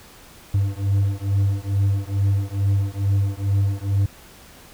triangle beating tone pair, 98 / 100.3 Hz, G2 / G2, 0 / +40 cents, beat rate 2.3 Hz, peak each -19 dBFS, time 0.54-4.06 s, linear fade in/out 5 ms, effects pink hiss -46 dBFS RMS until 4.73 s

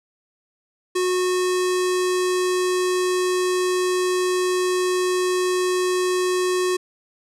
square tone with low-pass filter, 365.2 Hz, F#4, 23 cents flat, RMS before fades -21 dBFS, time 0.95-6.77 s, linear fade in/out 10 ms, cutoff 8900 Hz, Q 1.8, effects none

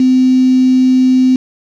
sine tone with quantisation, 257 Hz, C4, 31 cents flat, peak -6 dBFS, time 0-1.36 s, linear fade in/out 2 ms, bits 4, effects low-pass 4000 Hz 12 dB/octave

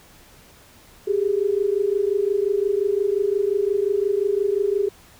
sine tone pair together, 390 / 415.7 Hz, G4 / G#4, -9 / +2 cents, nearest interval minor second, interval 111 cents, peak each -21 / -21 dBFS, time 1.07-4.89 s, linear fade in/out 10 ms, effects pink hiss -50 dBFS RMS until 5.19 s

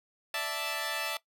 10% pulse chord, D suspended second, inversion none, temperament equal, 587.3 / 659.3 / 880 Hz, D5 / E5 / A5, 0 / 0 / 0 cents, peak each -30 / -27 / -28 dBFS, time 0.34-1.17 s, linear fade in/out 2 ms, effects noise-tail reverb RT60 0.1 s tail -18 dB re dry

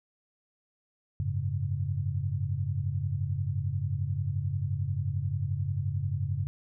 sine chord, F# suspended second, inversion none, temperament equal, 92.5 / 103.83 / 138.59 Hz, F#2 / G#2 / C#3, 0 / 0 / 0 cents, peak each -32 dBFS, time 1.2-6.47 s, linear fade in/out 0 ms, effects none

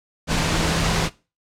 sine tone in noise, 164.81 Hz, E3, in tune, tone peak -25 dBFS, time 0.27-1.1 s, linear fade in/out 50 ms, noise pink, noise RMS -21 dBFS, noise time 0.27-1.1 s, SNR -7 dB, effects noise-tail reverb RT60 0.3 s tail -20 dB re dry + low-pass 7000 Hz 12 dB/octave

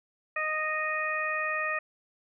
harmonic tone, 620 Hz, D#5, 6 cents flat, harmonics 1 / 2 / 3 / 4, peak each -36 / -33 / -31 / -34 dBFS, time 0.36-1.79 s, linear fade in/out 5 ms, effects none

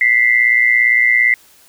sine tone pair together, 1975.5 / 2093 Hz, B6 / C7, 0 / 0 cents, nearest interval minor second, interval 100 cents, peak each -12 / -12 dBFS, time 0.01-1.34 s, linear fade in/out 2 ms, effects white hiss -48 dBFS RMS until 1.68 s

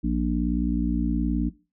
harmonic tone with a mistuned harmonic, 59.1 Hz, A#1, 24 cents sharp, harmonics 1 / 3 / 4 / 5, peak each -27 / -27 / -27 / -27 dBFS, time 0.03-1.5 s, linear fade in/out 20 ms, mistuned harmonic 1, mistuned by -27 cents, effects noise-tail reverb RT60 0.3 s tail -19 dB re dry

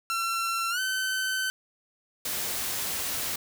sawtooth tone with pitch glide, 1354 to 1528.6 Hz, E6 to G6, +46 to -44 cents, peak -23 dBFS, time 0.1-1.5 s, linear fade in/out 0 ms, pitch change +210 cents, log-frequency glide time 0.7-0.8 s
white noise, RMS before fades -31 dBFS, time 2.25-3.36 s, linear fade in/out 5 ms
effects none

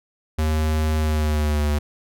square tone with pitch glide, 77.78 to 74.1 Hz, D#2 to D2, 0 to +16 cents, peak -19 dBFS, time 0.38-1.79 s, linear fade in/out 10 ms, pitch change -84 cents, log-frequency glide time 0.99-1.66 s, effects none

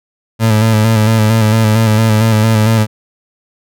30% pulse tone with vibrato, 110 Hz, A2, in tune, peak -5 dBFS, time 0.39-2.87 s, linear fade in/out 50 ms, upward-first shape square, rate 4.4 Hz, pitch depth 37 cents each way, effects none

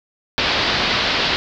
white low-pass noise, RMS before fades -19 dBFS, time 0.38-1.36 s, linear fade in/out 0 ms, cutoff 4700 Hz, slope 48 dB/octave, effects none

